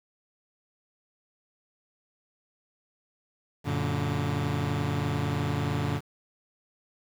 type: chord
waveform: sawtooth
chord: Gb augmented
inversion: none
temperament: just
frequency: 92.5 / 115.62 / 144.53 Hz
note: Gb2 / Bb2 / D3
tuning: 0 / -14 / -27 cents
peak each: -28 / -28 / -25 dBFS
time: 3.64-6.01 s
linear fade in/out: 50 ms
effects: low-pass 4000 Hz 12 dB/octave + 8-bit

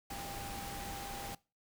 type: tone in noise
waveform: sine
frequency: 797 Hz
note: G5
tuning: 28 cents sharp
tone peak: -45 dBFS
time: 0.1-1.35 s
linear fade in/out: 5 ms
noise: pink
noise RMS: -44 dBFS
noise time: 0.1-1.35 s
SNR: -4 dB
effects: noise-tail reverb RT60 0.3 s tail -22 dB re dry

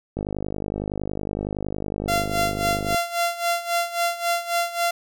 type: click train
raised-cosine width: 2 ms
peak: -14 dBFS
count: 142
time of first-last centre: 0.17-2.946 s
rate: 50.8 Hz
type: tone with tremolo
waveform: sawtooth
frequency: 688 Hz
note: F5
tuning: 26 cents flat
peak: -15 dBFS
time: 2.08-4.91 s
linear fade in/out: 5 ms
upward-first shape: sine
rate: 3.7 Hz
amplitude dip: 80%
effects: none

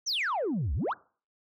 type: exponential two-way sweep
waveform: sine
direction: down then up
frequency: 6400 to 60 to 1734 Hz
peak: -25 dBFS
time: 0.06-0.94 s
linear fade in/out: 20 ms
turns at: 0.74 s
effects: noise-tail reverb RT60 0.4 s tail -23 dB re dry + tanh soft clip ceiling -25 dBFS

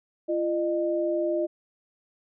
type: tone pair together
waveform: sine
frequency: 342.4 / 610 Hz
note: F4 / D#5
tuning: -34 / -34 cents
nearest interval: minor seventh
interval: 1000 cents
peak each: -26 dBFS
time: 0.28-1.47 s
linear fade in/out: 20 ms
effects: none

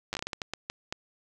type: slowing click train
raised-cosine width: 0.2 ms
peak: -15 dBFS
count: 12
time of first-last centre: 0.13-0.925 s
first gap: 9 ms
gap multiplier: 1.38
effects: none

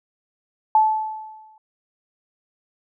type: tone with exponential decay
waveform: sine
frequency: 869 Hz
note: A5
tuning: 22 cents flat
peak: -10 dBFS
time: 0.75-1.58 s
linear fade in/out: 2 ms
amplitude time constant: 180 ms
effects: none

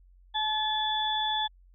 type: harmonic tone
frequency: 862 Hz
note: A5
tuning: 36 cents flat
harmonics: 1 / 2 / 4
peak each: -29 / -37 / -29 dBFS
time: 0.34-1.48 s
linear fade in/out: 20 ms
effects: added 45 Hz sine -54 dBFS peak until 1.74 s

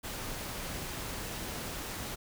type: noise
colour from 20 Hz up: pink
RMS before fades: -39 dBFS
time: 0.03-2.16 s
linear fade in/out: 20 ms
effects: none

